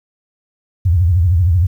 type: tone with vibrato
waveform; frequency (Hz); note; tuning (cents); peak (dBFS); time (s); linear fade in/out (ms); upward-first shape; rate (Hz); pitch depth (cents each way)
sine; 87.31; F2; 0; -9; 0.85-1.67; 10; triangle; 13; 220
effects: 8-bit